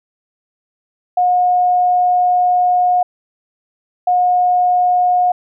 sine tone pair in turn, 721 / 721 Hz, F#5 / F#5, -45 / -45 cents, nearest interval unison, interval 0 cents, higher neither, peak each -10 dBFS, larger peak neither, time 1.17-3.03 / 4.07-5.32 s, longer first, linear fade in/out 5 ms, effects none

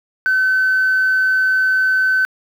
sine tone, 1524 Hz, G6, 49 cents flat, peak -11 dBFS, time 0.26-2.25 s, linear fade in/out 0 ms, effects tanh soft clip ceiling -9 dBFS + 7-bit

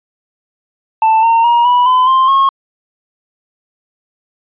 triangle tone with pitch steps, 885 / 915.7 / 947.4 / 980.3 / 1014.3 / 1049.4 / 1085.8 Hz, A5 / A#5 / A#5 / B5 / B5 / C6 / C#6, +10 / -31 / +28 / -13 / +46 / +5 / -36 cents, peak -5 dBFS, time 1.02-2.49 s, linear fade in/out 2 ms, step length 210 ms, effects resampled to 8000 Hz

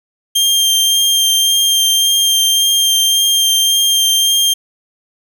sawtooth tone with vibrato, 3183 Hz, G7, 26 cents sharp, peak -7 dBFS, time 0.35-4.54 s, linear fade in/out 10 ms, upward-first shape sine, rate 1.8 Hz, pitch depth 11 cents each way, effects none

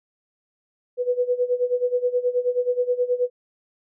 sine tone with tremolo, 493.9 Hz, B4, in tune, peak -16 dBFS, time 0.97-3.3 s, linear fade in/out 50 ms, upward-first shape sine, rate 9.4 Hz, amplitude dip 85%, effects none

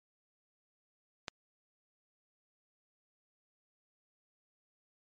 click, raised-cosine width 0.2 ms, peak -19 dBFS, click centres 1.282 s, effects MP3 48 kbps

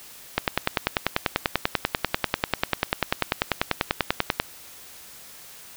click train, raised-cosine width 0.3 ms, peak -3 dBFS, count 42, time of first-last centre 0.38-4.4 s, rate 10.2 Hz, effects white hiss -45 dBFS RMS until 5.76 s

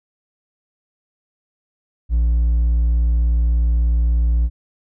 sine tone with hard clipping, 58.27 Hz, A#1, in tune, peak -14 dBFS, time 2.09-4.5 s, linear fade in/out 50 ms, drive 2 dB, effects none

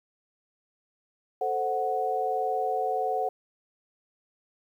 sine chord, F# diminished, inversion first, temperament equal with one note detuned, 440 / 521.4 / 740 Hz, A4 / C5 / F#5, 0 / -6 / 0 cents, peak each -31 / -32 / -27 dBFS, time 1.41-3.29 s, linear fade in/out 5 ms, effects 10-bit

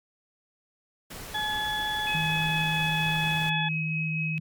pink noise, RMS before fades -40 dBFS, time 1.1-3.5 s, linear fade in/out 10 ms
harmonic tone, 851 Hz, G#5, 42 cents sharp, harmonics 1 / 2 / 4, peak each -31 / -31 / -31 dBFS, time 1.34-3.69 s, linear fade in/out 10 ms
sine tone with tremolo, 2549 Hz, D#7, 41 cents sharp, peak -28 dBFS, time 2.07-4.38 s, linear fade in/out 0 ms, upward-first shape sine, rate 4.3 Hz, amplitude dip 25%
sine tone, 158.6 Hz, D#3, 33 cents sharp, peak -28 dBFS, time 2.14-4.4 s, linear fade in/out 10 ms
effects MP3 96 kbps

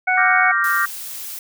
harmonic tone, 740 Hz, F#5, in tune, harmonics 1 / 2 / 3, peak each -19 / -19 / -19 dBFS, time 0.07-0.52 s, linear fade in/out 10 ms
sine chord, G minor seventh, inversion second, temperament equal, 1174.7 / 1396.9 / 1568 / 1864.7 Hz, D6 / F6 / G6 / Bb6, 0 / 0 / 0 / 0 cents, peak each -21 dBFS, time 0.17-0.86 s, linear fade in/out 10 ms
blue noise, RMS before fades -31 dBFS, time 0.64-1.39 s, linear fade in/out 2 ms
effects none

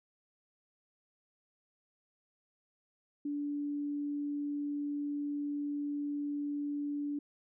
sine tone, 289.8 Hz, D4, 23 cents flat, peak -33 dBFS, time 3.25-7.19 s, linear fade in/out 5 ms, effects none

